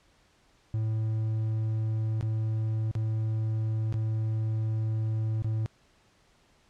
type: tone with dropouts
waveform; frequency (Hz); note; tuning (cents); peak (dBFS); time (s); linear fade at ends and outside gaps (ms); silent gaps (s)
triangle; 110; A2; 0; -24; 0.74-5.66; 0; 2.21-2.227 / 2.913-2.952 / 3.925-3.941 / 5.422-5.445
effects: pink hiss -64 dBFS RMS until 6.69 s + low-pass 7000 Hz 12 dB/octave